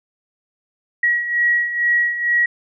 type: beating tone pair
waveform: sine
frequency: 1910 / 1912.2 Hz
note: A#6 / A#6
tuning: +42 / +44 cents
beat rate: 2.2 Hz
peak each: -22 / -16 dBFS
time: 1.03-2.46 s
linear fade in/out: 5 ms
effects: none